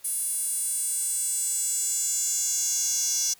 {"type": "tone with high-pass filter sweep", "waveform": "square", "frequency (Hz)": 311.2, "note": "D#4", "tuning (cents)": 0, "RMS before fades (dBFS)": -27, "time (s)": [0.04, 3.34], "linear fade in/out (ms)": 10, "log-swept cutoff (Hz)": [10000, 6000], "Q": 5.9, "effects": ["white hiss -56 dBFS RMS until 3.39 s"]}